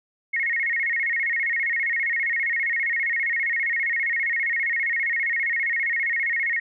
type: tone with vibrato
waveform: sine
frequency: 2013 Hz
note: B6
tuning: 33 cents sharp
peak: -21 dBFS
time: 0.33-6.6 s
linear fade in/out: 10 ms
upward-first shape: square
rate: 15 Hz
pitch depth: 130 cents each way
effects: none